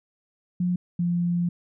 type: tone pair in turn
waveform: sine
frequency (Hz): 178.5 / 173.82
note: F3 / F3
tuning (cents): +38 / -8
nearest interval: unison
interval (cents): 46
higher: first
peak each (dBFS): -21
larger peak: neither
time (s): 0.6-0.76 / 0.99-1.49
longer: second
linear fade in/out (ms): 5
effects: none